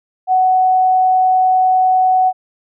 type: tone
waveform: sine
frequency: 745 Hz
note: F#5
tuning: 12 cents sharp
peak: -9 dBFS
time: 0.27-2.33 s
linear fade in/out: 50 ms
effects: none